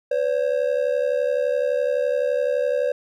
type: ring-modulated tone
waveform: triangle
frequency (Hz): 536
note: C5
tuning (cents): +42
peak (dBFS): -14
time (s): 0.11-2.92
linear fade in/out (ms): 5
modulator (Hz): 35.9
effects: none